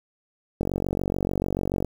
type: click train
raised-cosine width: 2 ms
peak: -12 dBFS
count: 59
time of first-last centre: 0.61-1.847 s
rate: 46.9 Hz
effects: 7-bit